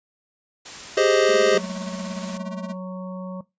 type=noise; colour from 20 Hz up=white; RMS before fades=-37 dBFS; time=0.65-2.38 s; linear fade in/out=10 ms
type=chord; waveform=square; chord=Ab major seventh; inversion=third; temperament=equal; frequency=392 / 415.3 / 523.3 / 622.3 Hz; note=G4 / Ab4 / C5 / Eb5; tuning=0 / 0 / 0 / 0 cents; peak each=-22 dBFS; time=0.97-1.58 s; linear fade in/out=5 ms
type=tone with tremolo; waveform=square; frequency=215 Hz; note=A3; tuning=40 cents flat; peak=-30 dBFS; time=1.28-2.74 s; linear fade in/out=20 ms; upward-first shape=sine; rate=17 Hz; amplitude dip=95%
type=harmonic tone; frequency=185 Hz; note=F#3; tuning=in tune; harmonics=1 / 3 / 5 / 6; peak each=-30 / -36 / -46 / -42 dBFS; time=1.54-3.41 s; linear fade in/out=5 ms
effects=noise-tail reverb RT60 0.2 s tail -19 dB re dry + resampled to 16000 Hz